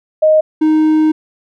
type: tone pair in turn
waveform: sine / triangle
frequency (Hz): 622.3 / 311.1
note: D#5 / D#4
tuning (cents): 0 / 0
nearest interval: octave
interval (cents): 1200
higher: first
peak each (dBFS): -6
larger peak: neither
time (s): 0.22-0.41 / 0.61-1.12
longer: second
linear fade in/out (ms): 10
effects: none